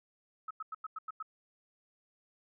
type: tone bursts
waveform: sine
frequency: 1288 Hz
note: E6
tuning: 41 cents flat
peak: -37 dBFS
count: 7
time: 0.48-1.227 s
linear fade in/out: 5 ms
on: 27 ms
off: 93 ms
effects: none

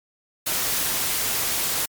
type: noise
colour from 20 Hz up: white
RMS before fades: -24 dBFS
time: 0.46-1.86 s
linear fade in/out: 10 ms
effects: MP3 96 kbps

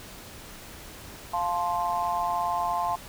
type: chord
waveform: sine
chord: F major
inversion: none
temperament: just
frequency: 698.5 / 873.1 / 1047.7 Hz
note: F5 / A5 / C6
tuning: 0 / -14 / +2 cents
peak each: -29 dBFS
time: 1.33-2.96 s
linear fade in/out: 10 ms
effects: pink hiss -44 dBFS RMS until 3.08 s

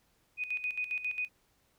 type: tone with tremolo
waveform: sine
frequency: 2489 Hz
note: D#7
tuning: in tune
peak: -30 dBFS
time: 0.37-1.29 s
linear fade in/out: 50 ms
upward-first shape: square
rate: 7.4 Hz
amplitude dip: 70%
effects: pink hiss -71 dBFS RMS until 1.78 s

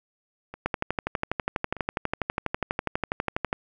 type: two click trains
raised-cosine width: 0.5 ms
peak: -10 / -23 dBFS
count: 36 / 4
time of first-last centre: 0.66-3.529 / 0.54-2.38 s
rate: 12.2 / 1.63 Hz
effects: none

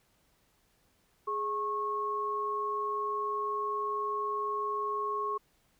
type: tone pair together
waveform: sine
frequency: 417.3 / 1093 Hz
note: G#4 / C#6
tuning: +8 / -25 cents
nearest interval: octave + perfect fourth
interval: 1667 cents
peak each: -36 / -31 dBFS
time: 1.27-5.38 s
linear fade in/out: 10 ms
effects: pink hiss -70 dBFS RMS until 5.79 s

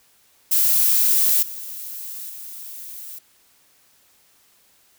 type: noise with level steps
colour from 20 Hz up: violet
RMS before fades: -17 / -33 / -36 dBFS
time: 0.51-3.19 s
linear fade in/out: 10 ms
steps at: 1.42 / 2.29 s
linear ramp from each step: 10 ms
effects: white hiss -58 dBFS RMS until 4.98 s

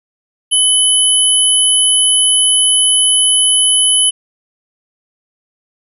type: tone pair together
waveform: sine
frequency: 3000 / 10685 Hz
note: F#7 / E9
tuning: +23 / +22 cents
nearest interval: octave + minor seventh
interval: 2199 cents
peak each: -11 dBFS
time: 0.51-4.11 s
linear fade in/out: 20 ms
effects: none

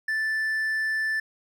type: tone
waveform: triangle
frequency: 1760 Hz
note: A6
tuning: in tune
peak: -22 dBFS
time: 0.08-1.2 s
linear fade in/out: 5 ms
effects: none

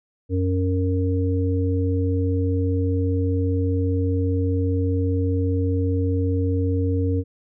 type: harmonic tone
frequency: 92.5 Hz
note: F#2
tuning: in tune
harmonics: 1 / 3 / 5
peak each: -20 / -25 / -27 dBFS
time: 0.29-7.24 s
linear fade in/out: 50 ms
effects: none

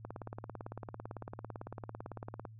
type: click train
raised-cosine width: 1 ms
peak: -28 dBFS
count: 44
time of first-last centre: 0.05-2.452 s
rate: 17.9 Hz
effects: added 110 Hz sine -50 dBFS peak until 2.59 s

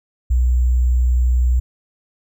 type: tone with sample-and-hold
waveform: sine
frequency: 61.74 Hz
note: B1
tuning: in tune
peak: -12 dBFS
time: 0.3-1.6 s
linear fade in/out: 10 ms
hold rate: 7350 Hz
effects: none

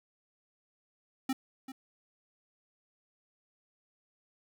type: tone with echo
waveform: square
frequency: 264.3 Hz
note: C4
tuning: 18 cents sharp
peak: -29 dBFS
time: 1.29-1.33 s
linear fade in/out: 5 ms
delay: 390 ms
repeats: 1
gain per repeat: -13 dB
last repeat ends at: 1.72 s
effects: 11-bit

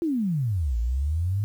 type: exponential two-way sweep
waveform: sine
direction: down then up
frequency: 349.6 to 55.2 to 106.4 Hz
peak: -22 dBFS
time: 0.02-1.44 s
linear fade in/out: 0 ms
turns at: 0.78 s
effects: 9-bit

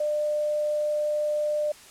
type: tone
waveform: sine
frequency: 599 Hz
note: D5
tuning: 34 cents sharp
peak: -23 dBFS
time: 0-1.72 s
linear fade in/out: 5 ms
effects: white hiss -49 dBFS RMS until 1.9 s + low-pass 10000 Hz 12 dB/octave

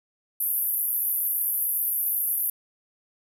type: band-pass noise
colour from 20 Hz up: pink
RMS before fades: -26 dBFS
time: 0.4-2.5 s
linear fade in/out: 5 ms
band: 11000 to 14000 Hz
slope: 96 dB/octave
effects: none

